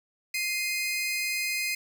sawtooth tone pair together, 2096 / 2489 Hz, C7 / D#7, +2 / 0 cents, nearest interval minor third, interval 298 cents, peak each -27 / -27 dBFS, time 0.34-1.75 s, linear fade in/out 5 ms, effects none

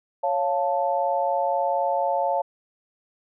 sine chord, Db augmented, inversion none, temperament equal, 554.4 / 698.5 / 880 Hz, Db5 / F5 / A5, 0 / 0 / 0 cents, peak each -25 dBFS, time 0.23-2.42 s, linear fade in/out 10 ms, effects none

